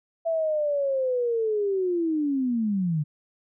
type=linear sweep; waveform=sine; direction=down; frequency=667 to 144 Hz; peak=-22 dBFS; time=0.25-3.04 s; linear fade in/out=20 ms; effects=none